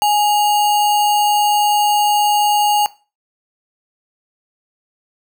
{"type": "tone with sample-and-hold", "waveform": "sine", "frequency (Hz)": 830.6, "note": "G#5", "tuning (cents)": 0, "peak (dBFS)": -11, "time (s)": [0.02, 2.86], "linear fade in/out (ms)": 0, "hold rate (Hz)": 3675, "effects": ["noise-tail reverb RT60 0.3 s tail -18 dB re dry"]}